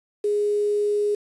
sine tone with quantisation, 414.3 Hz, G#4, 4 cents flat, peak -19 dBFS, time 0.24-1.15 s, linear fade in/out 5 ms, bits 7, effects resampled to 24000 Hz

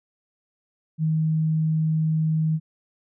sine tone, 157.9 Hz, D#3, 26 cents sharp, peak -19 dBFS, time 0.98-2.6 s, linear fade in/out 50 ms, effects none

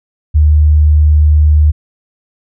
sine tone, 75.7 Hz, D#2, 47 cents flat, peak -4 dBFS, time 0.34-1.72 s, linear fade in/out 20 ms, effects none

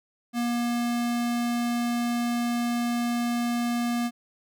square tone, 238.5 Hz, A#3, 40 cents sharp, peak -25 dBFS, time 0.33-4.11 s, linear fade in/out 50 ms, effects none

